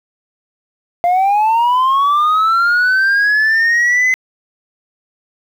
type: linear sweep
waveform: sine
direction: up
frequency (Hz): 689 to 2048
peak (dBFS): -7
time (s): 1.04-4.14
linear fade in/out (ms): 0
effects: tanh soft clip ceiling -9 dBFS + 7-bit